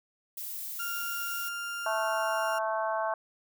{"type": "noise", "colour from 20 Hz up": "violet", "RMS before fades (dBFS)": -38, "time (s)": [0.37, 1.49], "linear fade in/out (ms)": 5}
{"type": "tone", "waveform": "35% pulse", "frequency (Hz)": 1396.9, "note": "F6", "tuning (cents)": 0, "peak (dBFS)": -32, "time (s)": [0.79, 2.59], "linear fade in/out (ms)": 10}
{"type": "harmonic tone", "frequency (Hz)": 219.4, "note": "A3", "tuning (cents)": -5, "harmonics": [3, 4, 5, 6, 7], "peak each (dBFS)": [-31, -33, -34, -43, -38], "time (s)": [1.86, 3.14], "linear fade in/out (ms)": 2}
{"effects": []}